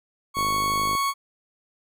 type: tone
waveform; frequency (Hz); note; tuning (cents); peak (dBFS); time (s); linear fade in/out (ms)
40% pulse; 1108.7; C#6; 0; -21; 0.34-1.14; 50
type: click train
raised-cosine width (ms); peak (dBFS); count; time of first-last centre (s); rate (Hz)
2; -21; 31; 0.37-0.951; 51.6
effects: none